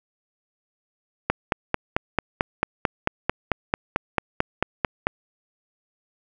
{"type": "click train", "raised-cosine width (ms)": 0.5, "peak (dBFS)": -4, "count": 18, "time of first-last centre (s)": [1.3, 5.069], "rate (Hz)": 4.51, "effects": []}